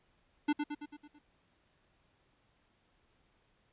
square tone with echo, 295.7 Hz, D4, 12 cents sharp, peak -27 dBFS, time 0.48-0.53 s, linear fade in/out 10 ms, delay 110 ms, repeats 6, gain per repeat -5 dB, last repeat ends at 1.19 s, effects pink hiss -72 dBFS RMS until 3.72 s + resampled to 8000 Hz

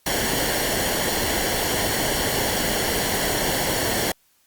pink noise with comb filter, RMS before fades -23 dBFS, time 0.06-4.12 s, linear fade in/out 5 ms, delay 0.8 ms, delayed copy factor -0.6, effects white hiss -62 dBFS RMS until 4.46 s + Opus 48 kbps

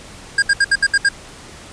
square tone bursts, 1616 Hz, G#6, 48 cents flat, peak -11 dBFS, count 7, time 0.38-1.089 s, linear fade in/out 5 ms, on 43 ms, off 68 ms, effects pink hiss -38 dBFS RMS until 1.72 s + resampled to 22050 Hz

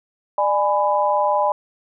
sine chord, G# diminished, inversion second, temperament just, 598 / 830.6 / 996.7 Hz, D5 / G#5 / B5, +31 / 0 / +16 cents, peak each -20 dBFS, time 0.38-1.52 s, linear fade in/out 2 ms, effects none

